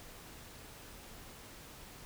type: silence
effects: pink hiss -52 dBFS RMS until 2.05 s